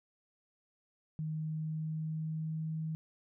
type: tone with pitch glide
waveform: sine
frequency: 156.2 to 158.56 Hz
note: D#3 to D#3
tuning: +7 to +33 cents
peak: -34 dBFS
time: 1.19-2.95 s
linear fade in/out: 0 ms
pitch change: +26 cents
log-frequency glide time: 1.32-2.7 s
effects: none